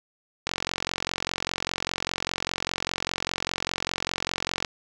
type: click train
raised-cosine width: 0.2 ms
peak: -8 dBFS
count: 189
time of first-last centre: 0.47-4.648 s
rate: 45 Hz
effects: none